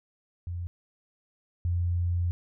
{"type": "tone pair in turn", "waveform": "sine", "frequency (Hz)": [87.31, 87.31], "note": ["F2", "F2"], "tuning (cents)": [0, 0], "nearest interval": "unison", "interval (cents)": 0, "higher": "neither", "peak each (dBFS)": [-31, -24], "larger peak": "second", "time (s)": [[0.47, 0.67], [1.65, 2.31]], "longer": "second", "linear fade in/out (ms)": 0, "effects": []}